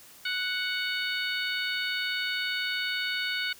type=harmonic tone; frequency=740 Hz; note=F#5; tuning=in tune; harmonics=2 / 3 / 4 / 5 / 6; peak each=-32 / -34 / -35 / -36 / -37 dBFS; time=0.25-3.53 s; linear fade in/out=5 ms; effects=white hiss -52 dBFS RMS until 3.59 s